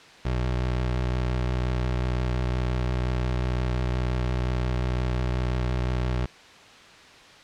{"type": "tone with vibrato", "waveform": "25% pulse", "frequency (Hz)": 62.1, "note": "B1", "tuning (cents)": 10, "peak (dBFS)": -20, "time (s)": [0.25, 6.26], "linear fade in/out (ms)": 5, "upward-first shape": "sine", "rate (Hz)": 5.7, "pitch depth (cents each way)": 22, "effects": ["white hiss -48 dBFS RMS until 7.43 s", "low-pass 4000 Hz 12 dB/octave"]}